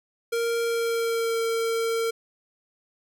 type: tone with pitch glide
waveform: square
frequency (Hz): 464.9 to 456.4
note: A#4 to A#4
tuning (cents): -5 to -37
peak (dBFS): -24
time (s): 0.32-2.11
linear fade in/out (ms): 10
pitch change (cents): -32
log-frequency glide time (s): 0.63-1.41
effects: none